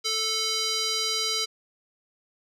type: tone with band-pass filter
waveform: square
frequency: 440 Hz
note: A4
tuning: in tune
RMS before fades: -27 dBFS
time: 0.04-1.46 s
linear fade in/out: 20 ms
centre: 4700 Hz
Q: 2.6
effects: none